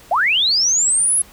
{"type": "linear sweep", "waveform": "sine", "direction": "up", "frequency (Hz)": [610, 10990], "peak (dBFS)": -13, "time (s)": [0.11, 1.22], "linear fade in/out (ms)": 5, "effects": ["pink hiss -45 dBFS RMS until 1.32 s"]}